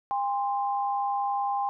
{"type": "tone pair together", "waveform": "sine", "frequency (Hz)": [806, 1045], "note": ["G5", "C6"], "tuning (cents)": [48, -2], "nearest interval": "major third", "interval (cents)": 450, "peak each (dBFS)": [-26, -31], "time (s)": [0.11, 1.69], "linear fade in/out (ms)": 0, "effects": []}